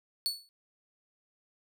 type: tone with exponential decay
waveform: 40% pulse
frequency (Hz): 4435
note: C#8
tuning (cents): 0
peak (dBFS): -24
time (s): 0.26-0.49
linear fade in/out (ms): 0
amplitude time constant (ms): 48
effects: none